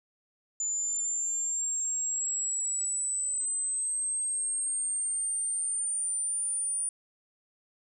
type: linear sweep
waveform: sine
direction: up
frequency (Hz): 7040 to 9397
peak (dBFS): -28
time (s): 0.6-6.89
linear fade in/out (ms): 2
effects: none